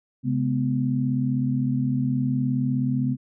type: tone cluster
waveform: sine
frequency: 134.2 / 210.6 / 250 Hz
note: C3 / G#3 / B3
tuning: +44 / +24 / +21 cents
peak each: -24 / -29 / -24 dBFS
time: 0.23-3.17 s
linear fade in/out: 50 ms
effects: none